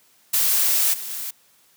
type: noise with level steps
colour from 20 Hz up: blue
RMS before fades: -19 / -32 / -30 dBFS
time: 0.33-1.31 s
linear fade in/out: 10 ms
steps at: 0.93 / 1.09 s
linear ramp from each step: 10 ms
effects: white hiss -58 dBFS RMS until 1.76 s + high-pass 100 Hz 12 dB/octave